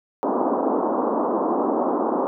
pink band-pass noise, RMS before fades -22 dBFS, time 0.23-2.27 s, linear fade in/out 0 ms, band 230 to 1100 Hz, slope 48 dB/octave, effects none

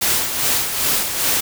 white noise with tremolo, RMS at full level -17 dBFS, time 0.01-1.41 s, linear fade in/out 10 ms, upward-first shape sine, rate 2.5 Hz, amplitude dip 55%, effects none

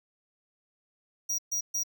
square tone bursts, 5750 Hz, F8, 50 cents sharp, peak -28 dBFS, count 3, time 1.29-1.835 s, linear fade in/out 10 ms, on 95 ms, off 130 ms, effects 11-bit

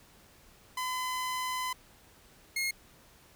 sawtooth tone pair in turn, 1015 / 2151 Hz, B5 / C7, +47 / +47 cents, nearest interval octave + minor second, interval 1300 cents, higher second, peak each -28 / -26 dBFS, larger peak second, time 0.77-1.73 / 2.56-2.71 s, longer first, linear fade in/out 5 ms, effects pink hiss -59 dBFS RMS until 3.35 s

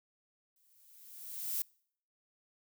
violet noise with exponential growth, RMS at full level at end -33 dBFS, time 0.56-1.62 s, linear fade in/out 2 ms, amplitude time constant 230 ms, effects noise-tail reverb RT60 0.6 s tail -26 dB re dry

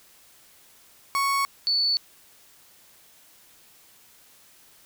35% pulse / sine tone pair in turn, 1108.7 / 4467 Hz, C#6 / C#8, 0 / +12 cents, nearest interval 2 octaves, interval 2412 cents, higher second, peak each -20 dBFS, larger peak neither, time 1.15-1.45 / 1.67-1.97 s, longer neither, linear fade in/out 0 ms, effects white hiss -55 dBFS RMS until 4.85 s

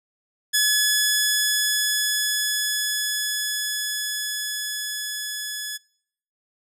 10% pulse tone with level ramp, 1704 Hz, G#6, 44 cents sharp, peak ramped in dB -8 to -20 dBFS, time 0.53-5.78 s, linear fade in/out 20 ms, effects noise-tail reverb RT60 0.7 s tail -26 dB re dry

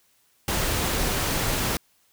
pink noise, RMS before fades -25 dBFS, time 0.48-1.77 s, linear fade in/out 2 ms, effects white hiss -64 dBFS RMS until 2.12 s

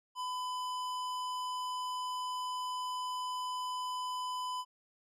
sine tone with hard clipping, 1004 Hz, B5, 28 cents sharp, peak -37 dBFS, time 0.15-4.65 s, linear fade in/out 50 ms, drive 15 dB, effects none

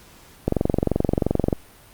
click train, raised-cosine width 2 ms, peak -5 dBFS, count 25, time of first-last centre 0.48-1.528 s, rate 22.9 Hz, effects pink hiss -49 dBFS RMS until 1.93 s + Opus 48 kbps

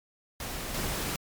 pink noise with level steps, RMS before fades -36 / -32 dBFS, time 0.4-1.16 s, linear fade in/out 2 ms, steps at 0.74 s, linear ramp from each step 5 ms, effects MP3 96 kbps

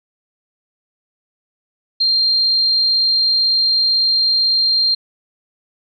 sine tone, 4186 Hz, C8, in tune, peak -12 dBFS, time 2-4.95 s, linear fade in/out 10 ms, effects none

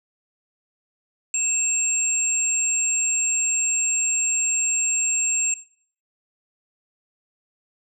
sine tone pair together, 2637 / 7459 Hz, E7 / A#8, 0 / 0 cents, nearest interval octave + tritone, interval 1800 cents, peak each -29 / -20 dBFS, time 1.34-5.54 s, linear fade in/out 2 ms, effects noise-tail reverb RT60 0.5 s tail -17 dB re dry

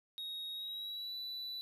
triangle tone with pitch glide, 3765 to 3968 Hz, A#7 to B7, +16 to +7 cents, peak -39 dBFS, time 0.18-1.61 s, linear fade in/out 0 ms, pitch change +91 cents, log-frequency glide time 0.52-1.15 s, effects none

